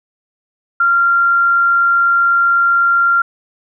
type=tone; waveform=sine; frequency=1384 Hz; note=F6; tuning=16 cents flat; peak=-9 dBFS; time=0.8-3.22 s; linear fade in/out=5 ms; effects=none

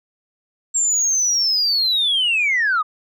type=linear sweep; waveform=sine; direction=down; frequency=7490 to 1184 Hz; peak=-14 dBFS; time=0.74-2.83 s; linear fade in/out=20 ms; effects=tanh soft clip ceiling -12 dBFS

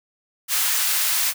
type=high-pass noise; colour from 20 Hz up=white; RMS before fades=-21 dBFS; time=0.48-1.34 s; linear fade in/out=50 ms; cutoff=1100 Hz; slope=12 dB/octave; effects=none

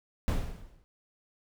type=noise with exponential decay; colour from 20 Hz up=brown; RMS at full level=-23 dBFS; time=0.28-0.84 s; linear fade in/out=0 ms; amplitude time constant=120 ms; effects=none

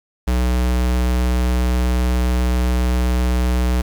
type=tone; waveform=square; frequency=61.74 Hz; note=B1; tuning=in tune; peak=-16 dBFS; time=0.27-3.82 s; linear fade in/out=10 ms; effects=7-bit

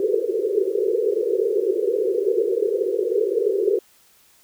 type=band-pass noise; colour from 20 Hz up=pink; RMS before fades=-21 dBFS; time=0-3.79 s; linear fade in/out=2 ms; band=370 to 490 Hz; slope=96 dB/octave; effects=white hiss -56 dBFS RMS until 4.43 s

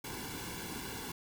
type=noise with comb filter; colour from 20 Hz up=pink; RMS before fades=-42 dBFS; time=0.04-1.12 s; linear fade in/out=5 ms; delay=1.6 ms; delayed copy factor=-0.75; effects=none

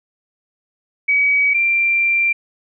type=tone pair in turn; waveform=sine; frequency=2271 / 2365 Hz; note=C#7 / D7; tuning=+41 / +12 cents; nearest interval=minor second; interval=71 cents; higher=second; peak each=-12 / -13 dBFS; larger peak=first; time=1.08-1.54 / 1.54-2.33 s; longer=second; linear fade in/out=10 ms; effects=none

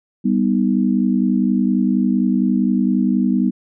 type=chord; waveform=sine; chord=G augmented; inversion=none; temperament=equal; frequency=196 / 246.9 / 311.1 Hz; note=G3 / B3 / D#4; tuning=0 / 0 / 0 cents; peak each=-17 / -17 / -22 dBFS; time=0.24-3.51 s; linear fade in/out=20 ms; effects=none

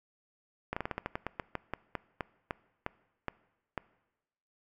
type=slowing click train; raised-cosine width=0.5 ms; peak=-18 dBFS; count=18; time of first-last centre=0.73-3.777 s; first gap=35 ms; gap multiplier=1.18; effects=noise-tail reverb RT60 1.0 s tail -21 dB re dry

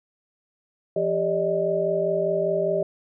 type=tone cluster; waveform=sine; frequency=170.7 / 395.2 / 577 / 622 Hz; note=F3 / G4 / D5 / D#5; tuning=-39 / +14 / -31 / -1 cents; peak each=-32 / -25 / -27 / -24 dBFS; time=0.96-2.83 s; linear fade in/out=5 ms; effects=none

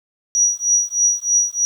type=tone with tremolo; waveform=sine; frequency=5800 Hz; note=F#8; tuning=35 cents flat; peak=-10 dBFS; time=0.35-1.65 s; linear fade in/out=0 ms; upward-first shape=triangle; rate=3.2 Hz; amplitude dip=100%; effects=8-bit

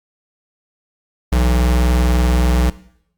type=tone pair together; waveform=square; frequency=61.73 / 164.81 Hz; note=B1 / E3; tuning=0 / 0 cents; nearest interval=octave + perfect fourth; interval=1700 cents; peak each=-13 / -24 dBFS; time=1.32-2.7 s; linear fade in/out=5 ms; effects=noise-tail reverb RT60 0.7 s tail -18 dB re dry + Opus 48 kbps

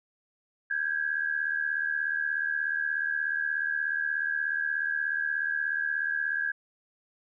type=tone pair together; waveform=sine; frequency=1583 / 1659.7 Hz; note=G6 / G#6; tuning=+17 / -2 cents; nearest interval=minor second; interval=81 cents; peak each=-30 / -29 dBFS; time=0.7-6.52 s; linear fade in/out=10 ms; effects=none

